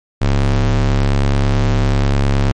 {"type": "ring-modulated tone", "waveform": "square", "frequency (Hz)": 69.3, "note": "C#2", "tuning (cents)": 0, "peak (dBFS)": -9, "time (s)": [0.21, 2.52], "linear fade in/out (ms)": 10, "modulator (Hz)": 34.9, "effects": ["low-pass 6000 Hz 12 dB/octave", "MP3 48 kbps"]}